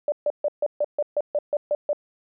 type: tone bursts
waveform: sine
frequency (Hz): 589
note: D5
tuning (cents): +5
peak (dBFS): -19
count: 11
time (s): 0.08-1.931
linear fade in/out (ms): 2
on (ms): 41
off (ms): 140
effects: none